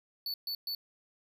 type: tone bursts at uneven times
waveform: square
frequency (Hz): 4470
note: C#8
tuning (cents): +14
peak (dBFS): -34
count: 3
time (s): 0.26-0.34 / 0.47-0.55 / 0.67-0.75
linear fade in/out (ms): 2
effects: none